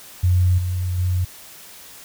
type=tone with level steps; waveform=sine; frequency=90.3 Hz; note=F#2; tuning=42 cents flat; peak=-13 / -20 / -17 dBFS; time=0.23-1.25 s; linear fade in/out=10 ms; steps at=0.58 / 0.98 s; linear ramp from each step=5 ms; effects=white hiss -42 dBFS RMS until 2.04 s